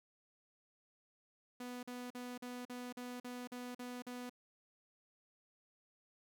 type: tone bursts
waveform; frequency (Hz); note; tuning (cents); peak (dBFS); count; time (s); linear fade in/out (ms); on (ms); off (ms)
sawtooth; 246.9; B3; 0; -40; 10; 1.6-4.296; 5; 230; 44
effects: none